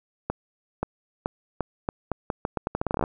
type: accelerating click train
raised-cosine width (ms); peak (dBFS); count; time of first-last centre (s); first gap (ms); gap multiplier
1; -11; 20; 0.3-3.039; 530; 0.81
effects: none